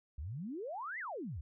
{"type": "exponential two-way sweep", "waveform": "sine", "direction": "up then down", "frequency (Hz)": [63.9, 2113, 63.9], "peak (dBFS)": -39, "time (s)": [0.18, 1.41], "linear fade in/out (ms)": 5, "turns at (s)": 0.99, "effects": []}